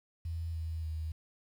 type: tone with pitch steps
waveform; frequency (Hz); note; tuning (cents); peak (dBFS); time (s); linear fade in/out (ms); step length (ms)
sine; 82.9 / 81.05 / 79.25; E2 / E2 / D#2; +10 / -29 / +32; -34; 0.25-1.12; 5; 290
effects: 10-bit